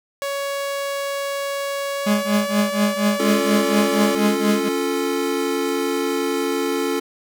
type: tone with pitch glide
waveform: sawtooth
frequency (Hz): 559 to 573.1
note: C#5 to D5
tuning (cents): +14 to -42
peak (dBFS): -19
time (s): 0.22-4.15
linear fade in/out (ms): 0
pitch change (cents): +44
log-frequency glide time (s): 1.93-2.59
type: tone with tremolo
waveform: 45% pulse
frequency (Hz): 207.7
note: G#3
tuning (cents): 0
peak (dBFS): -14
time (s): 2.06-4.69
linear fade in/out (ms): 10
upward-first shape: triangle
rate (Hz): 4.2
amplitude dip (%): 100
type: chord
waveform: square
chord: Db augmented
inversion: none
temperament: equal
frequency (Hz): 277.2 / 349.2 / 440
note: Db4 / F4 / A4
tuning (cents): 0 / 0 / 0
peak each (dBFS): -25 / -26 / -24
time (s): 3.19-7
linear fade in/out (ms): 10
effects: none